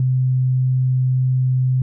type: tone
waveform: sine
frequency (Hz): 128.7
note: C3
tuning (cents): -28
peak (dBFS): -14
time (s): 0-1.82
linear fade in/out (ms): 2
effects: none